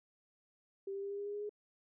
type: tone with pitch steps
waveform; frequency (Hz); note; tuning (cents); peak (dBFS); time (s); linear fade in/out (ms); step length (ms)
sine; 392 / 395.4 / 398.9 / 402.3 / 405.8 / 409.4 / 412.9 / 416.5; G4 / G4 / G4 / G4 / G#4 / G#4 / G#4 / G#4; 0 / +15 / +30 / +45 / -40 / -25 / -10 / +5; -38; 0.87-1.494; 5; 78
effects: none